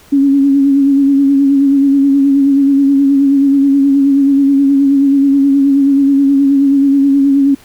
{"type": "tone with vibrato", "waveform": "sine", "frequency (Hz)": 277.2, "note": "C#4", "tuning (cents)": 0, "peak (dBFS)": -6, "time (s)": [0.12, 7.55], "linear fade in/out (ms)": 10, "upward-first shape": "sine", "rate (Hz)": 9.4, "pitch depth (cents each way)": 35, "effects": ["pink hiss -43 dBFS RMS until 7.64 s"]}